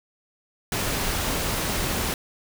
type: noise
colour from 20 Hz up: pink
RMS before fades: -26 dBFS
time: 0.72-2.14 s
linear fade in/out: 2 ms
effects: none